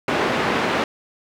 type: band-pass noise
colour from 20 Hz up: pink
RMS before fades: -21 dBFS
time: 0.08-0.84 s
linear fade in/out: 2 ms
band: 230 to 2400 Hz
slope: 12 dB/octave
effects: none